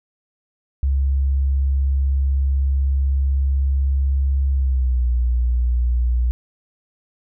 sine tone with pitch glide, 68 to 60.58 Hz, C#2 to B1, -33 to -33 cents, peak -15 dBFS, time 0.83-6.31 s, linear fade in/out 0 ms, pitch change -200 cents, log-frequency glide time 4.51-5.08 s, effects none

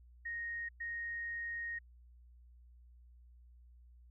sine tone bursts at uneven times, 1864.7 Hz, A#6, in tune, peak -38 dBFS, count 2, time 0.25-0.69 / 0.8-1.79 s, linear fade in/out 10 ms, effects added 60 Hz sine -57 dBFS peak until 4.1 s

